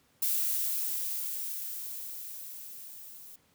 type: noise with level ramp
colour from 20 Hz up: violet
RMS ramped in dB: -28 to -49 dBFS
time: 0.22-3.36 s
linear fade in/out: 5 ms
effects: pink hiss -67 dBFS RMS until 3.54 s + high-pass 80 Hz 12 dB/octave